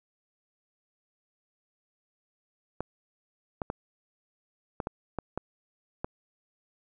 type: clicks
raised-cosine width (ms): 1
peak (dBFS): -17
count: 8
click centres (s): 2.806 / 3.618 / 3.701 / 4.802 / 4.871 / 5.187 / 5.376 / 6.045
effects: none